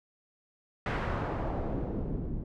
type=noise with low-pass filter sweep; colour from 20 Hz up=pink; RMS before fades=-33 dBFS; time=0.86-2.44 s; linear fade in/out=2 ms; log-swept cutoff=2000 to 210 Hz; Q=0.97; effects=none

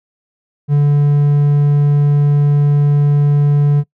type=tone; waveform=triangle; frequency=145 Hz; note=D3; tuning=22 cents flat; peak=-6 dBFS; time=0.68-3.84 s; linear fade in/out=50 ms; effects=noise-tail reverb RT60 0.1 s tail -23 dB re dry

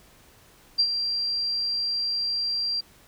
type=tone with ADSR envelope; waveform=sine; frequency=4734 Hz; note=D8; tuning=13 cents sharp; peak=-16 dBFS; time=0.78-2.81 s; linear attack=18 ms; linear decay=66 ms; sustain=-8 dB; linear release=11 ms; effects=pink hiss -55 dBFS RMS until 3.07 s

